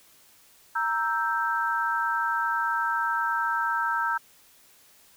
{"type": "chord", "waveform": "sine", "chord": "E diminished", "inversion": "second", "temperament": "equal", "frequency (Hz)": [932.3, 1318.5, 1568], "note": ["Bb5", "E6", "G6"], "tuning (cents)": [0, 0, 0], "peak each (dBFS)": -28, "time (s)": [0.75, 4.18], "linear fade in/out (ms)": 10, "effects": ["white hiss -57 dBFS RMS until 5.16 s"]}